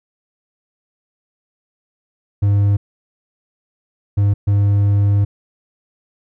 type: tone bursts at uneven times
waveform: triangle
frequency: 101.2 Hz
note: G#2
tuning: 44 cents flat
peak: -9 dBFS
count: 3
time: 2.42-2.77 / 4.17-4.34 / 4.47-5.25 s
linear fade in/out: 10 ms
effects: none